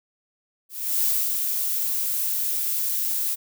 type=noise with ADSR envelope; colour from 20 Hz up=violet; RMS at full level=-21 dBFS; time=0.69-3.36 s; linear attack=350 ms; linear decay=240 ms; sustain=-4 dB; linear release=28 ms; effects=none